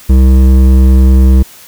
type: tone with hard clipping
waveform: sine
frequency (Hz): 65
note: C2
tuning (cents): -11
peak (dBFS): -4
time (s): 0.09-1.43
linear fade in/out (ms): 10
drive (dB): 11
effects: white hiss -36 dBFS RMS until 1.67 s